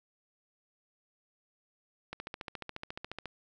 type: click train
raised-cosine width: 0.3 ms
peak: -23 dBFS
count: 17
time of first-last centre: 2.13-3.257 s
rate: 14.2 Hz
effects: none